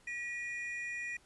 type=tone pair together; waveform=triangle; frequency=1921.2 / 2441 Hz; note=B6 / D#7; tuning=-48 / -34 cents; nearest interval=major third; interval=414 cents; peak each=-38 / -39 dBFS; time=0.07-1.17 s; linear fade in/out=5 ms; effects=pink hiss -65 dBFS RMS until 1.25 s + resampled to 24000 Hz